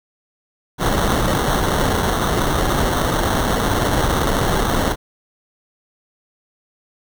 pink noise with sample-and-hold, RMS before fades -18 dBFS, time 0.78-4.96 s, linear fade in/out 50 ms, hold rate 2450 Hz, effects none

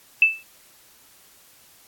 sine tone with exponential decay, 2638 Hz, E7, 1 cent sharp, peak -8 dBFS, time 0.22-0.43 s, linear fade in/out 2 ms, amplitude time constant 45 ms, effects white hiss -53 dBFS RMS until 1.87 s + AAC 64 kbps

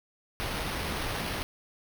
pink noise with sample-and-hold, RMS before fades -33 dBFS, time 0.4-1.43 s, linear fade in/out 0 ms, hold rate 7350 Hz, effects none

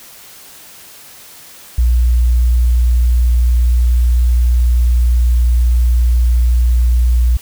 sine tone, 60.1 Hz, B1, 46 cents flat, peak -8 dBFS, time 1.78-7.37 s, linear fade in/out 5 ms, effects white hiss -38 dBFS RMS until 7.41 s

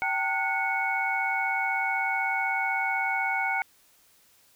sine tone cluster, 778 / 894 / 1458 / 2214 Hz, G5 / A5 / F#6 / C#7, -13 / +27 / -26 / -3 cents, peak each -30 / -33 / -31 / -28 dBFS, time 0.02-3.62 s, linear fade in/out 0 ms, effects white hiss -61 dBFS RMS until 4.55 s

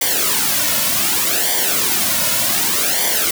white noise with flanger, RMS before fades -17 dBFS, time 0.01-3.31 s, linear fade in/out 5 ms, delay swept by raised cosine 0.75 to 2.55 ms, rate 0.66 Hz, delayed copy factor -0.75, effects none

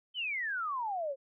sine exponential sweep, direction down, 3136 to 521 Hz, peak -32 dBFS, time 0.14-1.16 s, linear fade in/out 50 ms, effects none

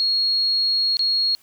sine tone with dropouts, 4300 Hz, C8, 47 cents sharp, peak -17 dBFS, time 0-1.35 s, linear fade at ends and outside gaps 0 ms, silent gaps 0.969-0.993 s, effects white hiss -56 dBFS RMS until 1.42 s

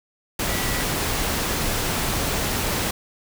sine tone in noise, 1952 Hz, B6, 21 cents flat, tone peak -32 dBFS, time 0.49-0.83 s, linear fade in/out 5 ms, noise pink, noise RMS -24 dBFS, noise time 0.39-2.91 s, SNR -11 dB, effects none

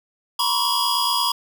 square tone cluster, 951 / 1020 / 1127 / 3324 / 4931 Hz, A#5 / C6 / C#6 / G#7 / D#8, +34 / -44 / +28 / +1 / -16 cents, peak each -27 / -26 / -27 / -25 / -25 dBFS, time 0.39-1.32 s, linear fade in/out 5 ms, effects none

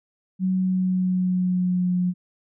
sine tone with pitch glide, 186.6 to 179.93 Hz, F#3 to F#3, +15 to -48 cents, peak -19 dBFS, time 0.39-2.14 s, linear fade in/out 50 ms, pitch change -63 cents, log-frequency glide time 0.51-1.94 s, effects none

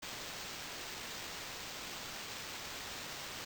white noise with sample-and-hold, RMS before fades -45 dBFS, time 0.02-3.45 s, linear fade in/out 10 ms, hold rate 11025 Hz, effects none

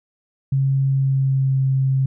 sine tone with pitch glide, 135.7 to 133.6 Hz, C#3 to C3, -36 to +36 cents, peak -15 dBFS, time 0.52-2.06 s, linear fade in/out 5 ms, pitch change -28 cents, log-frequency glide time 0.88-1.62 s, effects none

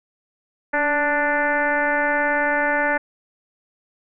sine tone with frequency modulation, 1174.7 Hz, D6, in tune, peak -17 dBFS, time 0.73-2.98 s, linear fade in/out 10 ms, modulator 296 Hz, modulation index 2.7, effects none

